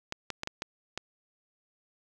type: clicks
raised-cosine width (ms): 0.2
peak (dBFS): -16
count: 6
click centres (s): 0.124 / 0.303 / 0.434 / 0.474 / 0.621 / 0.976
effects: none